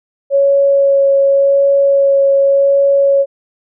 sine tone with vibrato, 554.4 Hz, C#5, in tune, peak -7 dBFS, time 0.3-3.26 s, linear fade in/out 50 ms, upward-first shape sine, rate 0.88 Hz, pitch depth 9 cents each way, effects none

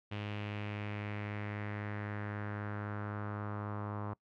sawtooth tone with low-pass filter sweep, 103.83 Hz, G#2, in tune, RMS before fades -40 dBFS, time 0.11-4.14 s, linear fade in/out 10 ms, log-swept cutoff 2900 to 1100 Hz, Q 2.9, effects noise-tail reverb RT60 0.1 s tail -23 dB re dry

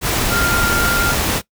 sine tone in noise, 1396.9 Hz, F6, in tune, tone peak -17 dBFS, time 0.29-1.15 s, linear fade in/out 50 ms, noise pink, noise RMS -18 dBFS, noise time 0.01-1.42 s, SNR -2 dB, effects noise-tail reverb RT60 0.1 s tail -19 dB re dry

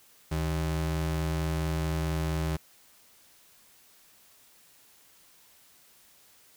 square ring-modulated tone, 115.7 Hz, A#2, 13 cents flat, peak -25 dBFS, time 0.31-2.57 s, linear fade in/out 10 ms, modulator 42.2 Hz, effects white hiss -59 dBFS RMS until 6.56 s

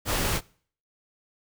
pink noise, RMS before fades -26 dBFS, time 0.05-0.41 s, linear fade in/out 50 ms, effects noise-tail reverb RT60 0.5 s tail -23 dB re dry

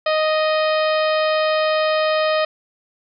harmonic tone with a mistuned harmonic, 622.3 Hz, D#5, in tune, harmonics 1 / 2 / 3 / 4 / 5 / 6 / 7 / 8, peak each -17 / -23 / -27 / -29 / -31 / -33 / -34 / -35 dBFS, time 0.06-2.45 s, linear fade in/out 5 ms, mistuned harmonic 7, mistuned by -57 cents, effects none

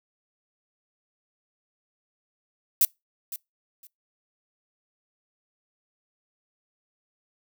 violet noise with echo, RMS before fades -19 dBFS, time 2.81-2.85 s, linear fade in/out 2 ms, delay 510 ms, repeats 2, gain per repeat -15 dB, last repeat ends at 3.87 s, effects noise-tail reverb RT60 0.2 s tail -25 dB re dry

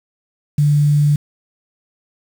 sine tone with quantisation, 146.83 Hz, D3, in tune, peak -10 dBFS, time 0.58-1.16 s, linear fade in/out 5 ms, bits 6, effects none

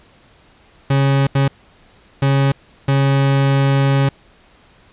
40% pulse tone bursts at uneven times, 137.6 Hz, C#3, 12 cents flat, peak -11 dBFS, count 4, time 0.9-1.27 / 1.35-1.48 / 2.22-2.52 / 2.88-4.09 s, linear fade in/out 5 ms, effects pink hiss -50 dBFS RMS until 4.92 s + resampled to 8000 Hz

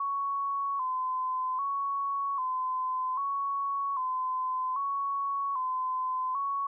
sine tone with vibrato, 1068 Hz, C6, 35 cents sharp, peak -28 dBFS, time 0-6.67 s, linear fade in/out 5 ms, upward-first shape square, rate 0.63 Hz, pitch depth 72 cents each way, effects none

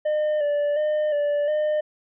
triangle tone with vibrato, 595 Hz, D5, 22 cents sharp, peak -18 dBFS, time 0.05-1.81 s, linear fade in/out 10 ms, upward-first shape square, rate 1.4 Hz, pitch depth 35 cents each way, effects resampled to 8000 Hz

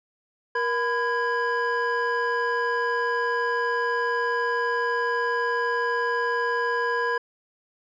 triangle tone cluster, 472.9 / 1004 / 1648 Hz, A#4 / B5 / G#6, +25 / +28 / -14 cents, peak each -25 dBFS, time 0.55-7.18 s, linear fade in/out 5 ms, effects resampled to 16000 Hz

